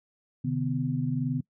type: tone cluster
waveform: sine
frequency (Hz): 130.4 / 152.1 / 249.9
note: C3 / D#3 / B3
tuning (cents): -5 / -39 / +21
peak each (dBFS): -30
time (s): 0.44-1.41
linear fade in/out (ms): 10
effects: noise-tail reverb RT60 0.1 s tail -23 dB re dry